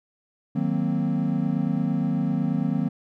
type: chord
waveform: triangle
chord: C half-diminished seventh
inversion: first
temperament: equal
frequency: 155.56 / 185 / 233.1 / 261.6 Hz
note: Eb3 / Gb3 / Bb3 / C4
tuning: 0 / 0 / 0 / 0 cents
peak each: -25 / -25 / -25 / -26 dBFS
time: 0.55-2.89 s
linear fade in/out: 10 ms
effects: none